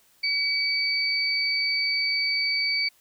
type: tone pair together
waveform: sine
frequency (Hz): 2276 / 4573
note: C#7 / D8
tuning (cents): +45 / -47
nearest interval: octave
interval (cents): 1208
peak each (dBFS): -25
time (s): 0.23-2.89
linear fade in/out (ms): 10
effects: white hiss -61 dBFS RMS until 3 s